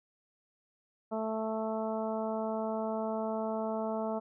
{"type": "harmonic tone", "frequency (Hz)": 220.1, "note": "A3", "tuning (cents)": 1, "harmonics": [1, 2, 3, 4, 5, 6], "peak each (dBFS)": [-36, -38, -35, -40, -46, -47], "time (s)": [1.11, 4.2], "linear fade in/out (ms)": 20, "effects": []}